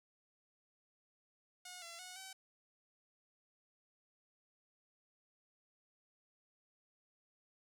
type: tone with pitch steps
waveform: 5% pulse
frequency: 724 / 678 / 731 / 764 Hz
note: F#5 / E5 / F#5 / G5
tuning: -38 / +49 / -21 / -45 cents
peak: -37 dBFS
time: 1.65-2.33 s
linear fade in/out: 5 ms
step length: 170 ms
effects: none